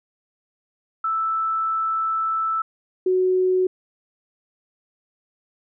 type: tone pair in turn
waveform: sine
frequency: 1318.5 / 370 Hz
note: E6 / F#4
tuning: 0 / 0 cents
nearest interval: octave + minor seventh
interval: 2200 cents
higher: first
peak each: -20 / -16 dBFS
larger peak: second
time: 1.04-2.62 / 3.06-3.67 s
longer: first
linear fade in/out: 5 ms
effects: none